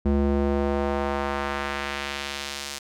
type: tone with band-pass filter sweep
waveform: square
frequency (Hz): 70.3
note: C#2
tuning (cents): +25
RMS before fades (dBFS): -26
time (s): 0.05-2.79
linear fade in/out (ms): 10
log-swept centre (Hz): 240 to 6100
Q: 0.91
effects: none